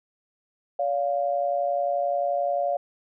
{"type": "tone pair together", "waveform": "sine", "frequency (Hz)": [570, 701.4], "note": ["C#5", "F5"], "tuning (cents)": [48, 7], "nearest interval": "major third", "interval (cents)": 359, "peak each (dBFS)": -25, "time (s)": [0.79, 2.77], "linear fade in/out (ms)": 5, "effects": []}